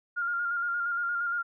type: tone with vibrato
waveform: sine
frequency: 1406 Hz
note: F6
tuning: 11 cents sharp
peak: -27 dBFS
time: 0.16-1.43 s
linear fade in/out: 20 ms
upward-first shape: square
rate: 8.6 Hz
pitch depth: 24 cents each way
effects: none